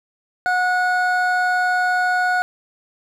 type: tone pair together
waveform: triangle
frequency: 729 / 1460.7 Hz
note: F#5 / F#6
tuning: -26 / -23 cents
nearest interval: octave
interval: 1203 cents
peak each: -17 dBFS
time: 0.46-2.42 s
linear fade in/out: 0 ms
effects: none